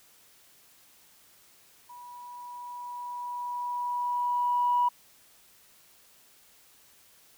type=tone with level ramp; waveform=sine; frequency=975 Hz; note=B5; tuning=23 cents flat; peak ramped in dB=-44 to -20 dBFS; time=1.89-4.89 s; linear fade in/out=10 ms; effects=tanh soft clip ceiling -16 dBFS + white hiss -59 dBFS RMS until 7.37 s